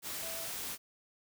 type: tone in noise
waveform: sine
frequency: 659.3 Hz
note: E5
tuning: in tune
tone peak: -46 dBFS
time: 0.19-0.49 s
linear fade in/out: 50 ms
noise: white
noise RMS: -40 dBFS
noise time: 0.02-0.78 s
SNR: -9 dB
effects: none